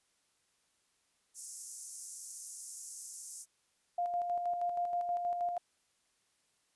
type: high-pass noise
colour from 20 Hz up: pink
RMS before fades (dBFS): -44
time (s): 1.34-3.46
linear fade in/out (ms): 50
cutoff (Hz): 6000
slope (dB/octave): 48
type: tone with tremolo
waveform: sine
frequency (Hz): 702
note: F5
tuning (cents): +9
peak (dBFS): -30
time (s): 3.98-5.58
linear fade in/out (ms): 5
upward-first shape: square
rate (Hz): 6.3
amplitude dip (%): 40
effects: white hiss -75 dBFS RMS until 6.75 s + resampled to 24000 Hz